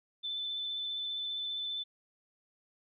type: tone with vibrato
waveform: sine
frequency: 3520 Hz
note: A7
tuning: in tune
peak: -34 dBFS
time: 0.23-1.84 s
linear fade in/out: 20 ms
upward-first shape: triangle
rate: 15 Hz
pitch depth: 18 cents each way
effects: none